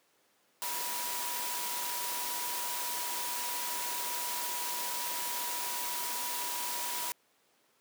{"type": "tone in noise", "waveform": "sine", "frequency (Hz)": 969, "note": "B5", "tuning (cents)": -33, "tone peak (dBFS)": -40, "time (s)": [0.62, 7.12], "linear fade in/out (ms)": 0, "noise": "white", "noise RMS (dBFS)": -36, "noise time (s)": [0.62, 7.12], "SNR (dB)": -7, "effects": ["pink hiss -69 dBFS RMS until 7.8 s", "high-pass 300 Hz 12 dB/octave"]}